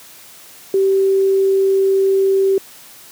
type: tone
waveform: sine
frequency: 387.6 Hz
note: G4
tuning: 20 cents flat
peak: -11 dBFS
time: 0.74-2.58 s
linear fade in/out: 2 ms
effects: white hiss -41 dBFS RMS until 3.11 s + high-pass 100 Hz 12 dB/octave